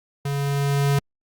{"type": "tone with level ramp", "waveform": "square", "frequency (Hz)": 140.9, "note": "C#3", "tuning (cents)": 29, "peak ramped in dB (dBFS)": [-24, -17], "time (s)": [0.25, 0.99], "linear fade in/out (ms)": 5, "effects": ["Opus 48 kbps"]}